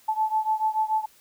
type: beating tone pair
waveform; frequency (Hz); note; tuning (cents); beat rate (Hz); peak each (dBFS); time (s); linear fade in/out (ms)
sine; 868 / 874.9; A5 / A5; -24 / -10; 6.9; -24 / -26; 0.08-1.06; 10
effects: white hiss -57 dBFS RMS until 1.2 s